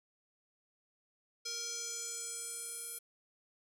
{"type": "tone with band-pass filter sweep", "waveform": "square", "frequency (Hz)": 466.7, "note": "A#4", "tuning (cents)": 2, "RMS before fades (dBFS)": -42, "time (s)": [1.45, 2.99], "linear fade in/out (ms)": 10, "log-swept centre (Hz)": [5400, 11000], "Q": 3.7, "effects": ["11-bit"]}